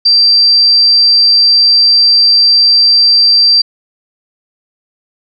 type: tone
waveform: sine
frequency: 4699 Hz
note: D8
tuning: in tune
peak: -4 dBFS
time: 0.05-3.62 s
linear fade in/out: 10 ms
effects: none